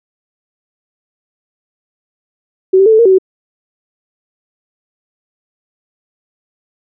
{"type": "tone with pitch steps", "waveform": "sine", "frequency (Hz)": [377.6, 387.8, 443.3, 437.5, 466.5, 379.8, 376.6], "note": ["F#4", "G4", "A4", "A4", "A#4", "F#4", "F#4"], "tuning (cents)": [35, -19, 13, -10, 1, 45, 31], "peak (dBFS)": -4, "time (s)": [2.73, 3.185], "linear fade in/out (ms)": 10, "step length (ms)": 65, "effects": []}